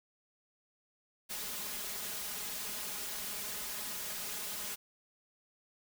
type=noise with comb filter; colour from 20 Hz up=white; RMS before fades=-40 dBFS; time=1.29-4.76 s; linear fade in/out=20 ms; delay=4.8 ms; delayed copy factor=+0.85; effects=none